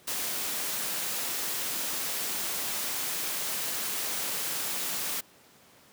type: noise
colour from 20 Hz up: white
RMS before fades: -32 dBFS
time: 0.07-5.21 s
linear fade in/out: 10 ms
effects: pink hiss -57 dBFS RMS until 5.92 s + high-pass 150 Hz 12 dB/octave